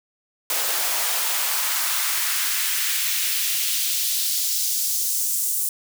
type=noise with high-pass filter sweep; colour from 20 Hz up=white; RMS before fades=-23 dBFS; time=0.5-5.69 s; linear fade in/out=2 ms; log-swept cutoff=530 to 8500 Hz; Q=1.2; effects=none